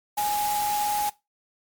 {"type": "tone in noise", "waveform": "sine", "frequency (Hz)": 830.6, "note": "G#5", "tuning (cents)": 0, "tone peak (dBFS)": -23, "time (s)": [0.17, 1.1], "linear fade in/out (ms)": 10, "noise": "white", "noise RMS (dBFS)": -32, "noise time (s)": [0.17, 1.1], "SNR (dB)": 6, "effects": ["noise-tail reverb RT60 0.2 s tail -18 dB re dry", "MP3 96 kbps"]}